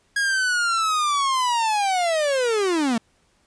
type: linear sweep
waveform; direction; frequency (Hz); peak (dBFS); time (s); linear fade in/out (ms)
45% pulse; down; 1652 to 217.9; -19; 0.16-2.98; 5
effects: pink hiss -63 dBFS RMS until 3.46 s + resampled to 22050 Hz